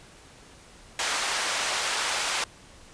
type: band-pass noise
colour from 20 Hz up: pink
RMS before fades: -28 dBFS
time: 0.99-2.44 s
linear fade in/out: 2 ms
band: 870 to 8600 Hz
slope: 12 dB/octave
effects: pink hiss -51 dBFS RMS until 2.93 s + resampled to 22050 Hz